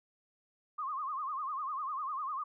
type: tone with vibrato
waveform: sine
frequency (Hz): 1144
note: D6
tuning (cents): -46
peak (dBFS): -34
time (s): 0.78-2.44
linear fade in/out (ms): 10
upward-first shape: sine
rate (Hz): 10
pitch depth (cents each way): 160
effects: none